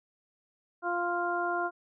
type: harmonic tone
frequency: 349.2 Hz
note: F4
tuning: in tune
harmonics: 1 / 2 / 3 / 4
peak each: -34 / -32 / -35 / -33 dBFS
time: 0.82-1.71 s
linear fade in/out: 50 ms
effects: none